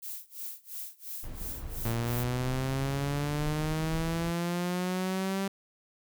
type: noise with tremolo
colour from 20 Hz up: violet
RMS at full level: -38 dBFS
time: 0.02-2.24 s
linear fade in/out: 10 ms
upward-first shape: sine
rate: 2.9 Hz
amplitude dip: 95%
type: noise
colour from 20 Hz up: brown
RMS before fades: -39 dBFS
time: 1.23-4.31 s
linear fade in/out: 10 ms
type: linear sweep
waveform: sawtooth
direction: up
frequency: 113.8 to 196 Hz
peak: -25 dBFS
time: 1.85-5.48 s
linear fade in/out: 5 ms
effects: none